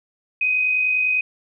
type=tone pair together; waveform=sine; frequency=2459 / 2509 Hz; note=D#7 / D#7; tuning=-21 / +14 cents; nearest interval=unison; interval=35 cents; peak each=-29 / -17 dBFS; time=0.41-1.21 s; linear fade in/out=5 ms; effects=none